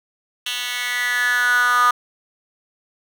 10% pulse tone with high-pass filter sweep, 245.5 Hz, B3, 10 cents flat, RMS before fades -19 dBFS, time 0.46-1.91 s, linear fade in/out 5 ms, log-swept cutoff 2700 to 1200 Hz, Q 7.2, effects none

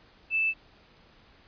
sine tone, 2637 Hz, E7, in tune, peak -23 dBFS, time 0.3-0.54 s, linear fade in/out 50 ms, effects pink hiss -58 dBFS RMS until 1.47 s + resampled to 11025 Hz

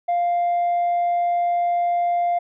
triangle tone with tanh clipping, 698.5 Hz, F5, in tune, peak -18 dBFS, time 0.08-2.39 s, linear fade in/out 10 ms, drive 6 dB, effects none

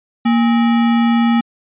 sine tone with sample-and-hold, 233.1 Hz, A#3, in tune, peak -10 dBFS, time 0.25-1.41 s, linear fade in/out 10 ms, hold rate 1050 Hz, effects resampled to 8000 Hz

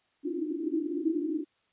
pink band-pass noise, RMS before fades -31 dBFS, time 0.23-1.45 s, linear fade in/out 50 ms, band 290 to 340 Hz, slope 96 dB/octave, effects white hiss -71 dBFS RMS until 1.72 s + resampled to 8000 Hz

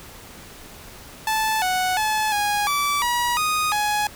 sawtooth tone with pitch steps, 874 / 739 / 861 / 825 / 1157 / 963 / 1241 / 837 Hz, A5 / F#5 / A5 / G#5 / D6 / B5 / D#6 / G#5, -12 / -2 / -38 / -12 / -26 / -44 / -5 / +13 cents, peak -16 dBFS, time 1.27-4.07 s, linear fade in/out 2 ms, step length 350 ms, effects pink hiss -42 dBFS RMS until 4.15 s

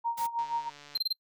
sine tone with tremolo, 932.3 Hz, A#5, in tune, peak -26 dBFS, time 0.04-0.7 s, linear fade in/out 20 ms, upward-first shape sine, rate 6.3 Hz, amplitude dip 80%
white noise, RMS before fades -42 dBFS, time 0.17-0.27 s, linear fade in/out 10 ms
click train, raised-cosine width 0.2 ms, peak -32 dBFS, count 86, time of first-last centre 0.39-0.976 s, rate 145 Hz
triangle tone bursts, 4150 Hz, C8, 15 cents flat, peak -24 dBFS, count 4, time 0.95-1.128 s, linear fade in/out 5 ms, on 25 ms, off 26 ms
effects noise-tail reverb RT60 0.1 s tail -26 dB re dry

